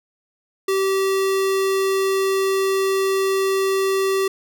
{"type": "tone", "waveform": "square", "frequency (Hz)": 386.4, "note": "G4", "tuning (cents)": -25, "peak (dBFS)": -18, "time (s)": [0.68, 4.28], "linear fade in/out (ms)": 5, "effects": []}